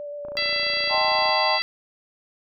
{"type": "tone with vibrato", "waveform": "sine", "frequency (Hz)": 582, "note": "D5", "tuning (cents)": -16, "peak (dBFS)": -31, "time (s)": [0, 0.95], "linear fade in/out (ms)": 0, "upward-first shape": "square", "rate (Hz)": 8.1, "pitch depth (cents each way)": 10}
{"type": "click train", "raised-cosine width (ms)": 1, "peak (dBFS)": -27, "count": 31, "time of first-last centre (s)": [0.25, 1.292], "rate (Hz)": 28.8}
{"type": "harmonic tone", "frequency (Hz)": 668, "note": "E5", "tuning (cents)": 23, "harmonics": [2, 3, 4, 5, 6, 7], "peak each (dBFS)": [-37, -27, -30, -32, -33, -25], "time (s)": [0.37, 1.62], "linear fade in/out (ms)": 0}
{"type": "chord", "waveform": "sine", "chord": "A half-diminished seventh", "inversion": "second", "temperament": "equal", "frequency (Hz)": [622.3, 784, 880, 1046.5], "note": ["Eb5", "G5", "A5", "C6"], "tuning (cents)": [0, 0, 0, 0], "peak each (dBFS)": -26, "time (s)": [0.89, 1.6], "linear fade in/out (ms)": 50}
{"effects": []}